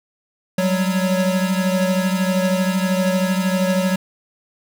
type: tone cluster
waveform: square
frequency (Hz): 184.8 / 197.6 / 556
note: F#3 / G3 / C#5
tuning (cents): -2 / +14 / +5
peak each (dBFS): -19 / -24 / -25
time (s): 0.58-3.96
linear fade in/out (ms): 5
effects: none